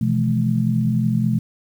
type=tone cluster; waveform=sine; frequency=125.6 / 158.9 / 169.3 / 214.7 Hz; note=B2 / D#3 / E3 / A3; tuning=+30 / +37 / +46 / -42 cents; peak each=-20 / -28 / -23 / -20 dBFS; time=0.01-1.39 s; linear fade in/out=5 ms; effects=8-bit